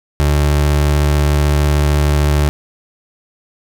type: tone with vibrato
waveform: 30% pulse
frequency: 73.42 Hz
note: D2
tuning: in tune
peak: -8 dBFS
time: 0.2-2.49 s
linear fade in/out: 0 ms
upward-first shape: triangle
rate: 16 Hz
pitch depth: 13 cents each way
effects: none